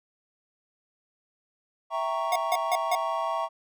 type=chord; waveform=triangle; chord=E diminished seventh; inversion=none; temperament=equal; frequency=659.3 / 784 / 932.3 / 1108.7 Hz; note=E5 / G5 / Bb5 / Db6; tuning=0 / 0 / 0 / 0 cents; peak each=-29 / -33 / -30 / -29 dBFS; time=1.9-3.49 s; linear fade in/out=50 ms
type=tone bursts; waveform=square; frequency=720 Hz; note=F#5; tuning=47 cents flat; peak=-23 dBFS; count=4; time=2.32-2.952 s; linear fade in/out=2 ms; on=38 ms; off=160 ms
effects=none